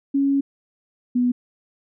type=tone pair in turn; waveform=sine; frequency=277.2 / 246.2 Hz; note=C#4 / B3; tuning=0 / -5 cents; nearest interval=major second; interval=205 cents; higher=first; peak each=-16 dBFS; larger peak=neither; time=0.14-0.41 / 1.15-1.32 s; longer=first; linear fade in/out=10 ms; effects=none